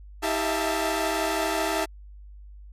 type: tone cluster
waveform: sawtooth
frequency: 320.8 / 394.3 / 647 / 680 / 885 Hz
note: E4 / G4 / E5 / F5 / A5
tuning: -47 / +10 / -32 / -46 / +10 cents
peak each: -27 dBFS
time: 0.22-1.86 s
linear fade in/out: 20 ms
effects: added 50 Hz sine -42 dBFS peak until 2.72 s + resampled to 32000 Hz